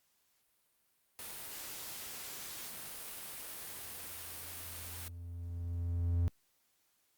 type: noise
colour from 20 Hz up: white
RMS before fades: -45 dBFS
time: 1.19-5.08 s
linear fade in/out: 0 ms
type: tone with exponential growth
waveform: triangle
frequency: 86 Hz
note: F2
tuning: 26 cents flat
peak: -25 dBFS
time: 3.61-6.28 s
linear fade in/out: 0 ms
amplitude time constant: 580 ms
effects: white hiss -75 dBFS RMS until 7.17 s + Opus 48 kbps